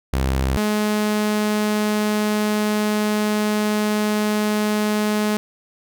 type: tone pair in turn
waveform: sawtooth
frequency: 66.1 / 211.3 Hz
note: C2 / G#3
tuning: +18 / +30 cents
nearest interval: octave + minor sixth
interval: 2012 cents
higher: second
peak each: -14 dBFS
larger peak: neither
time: 0.13-0.57 / 0.57-5.37 s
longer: second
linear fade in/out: 0 ms
effects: none